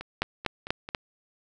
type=two click trains; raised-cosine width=0.3 ms; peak=-21 / -9 dBFS; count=5 / 4; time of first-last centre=0.01-0.889 / 0.22-0.948 s; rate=4.55 / 4.12 Hz; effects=none